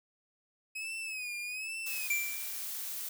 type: tone with vibrato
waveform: 40% pulse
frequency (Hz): 2536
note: D#7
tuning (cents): +32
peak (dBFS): -36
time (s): 0.75-2.08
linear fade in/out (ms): 10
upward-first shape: sine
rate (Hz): 1.2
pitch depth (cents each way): 91
type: noise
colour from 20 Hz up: blue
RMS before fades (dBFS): -39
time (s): 1.86-3.09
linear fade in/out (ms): 5
type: tone with exponential decay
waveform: square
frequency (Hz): 2349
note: D7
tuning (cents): 0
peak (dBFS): -27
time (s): 2.1-2.7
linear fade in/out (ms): 5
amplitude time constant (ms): 130
effects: none